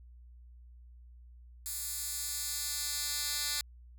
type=tone with high-pass filter sweep; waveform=10% pulse; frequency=293.7 Hz; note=D4; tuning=in tune; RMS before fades=-36 dBFS; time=1.66-3.61 s; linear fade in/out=0 ms; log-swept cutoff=8900 to 3900 Hz; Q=0.88; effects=added 60 Hz sine -51 dBFS peak until 3.98 s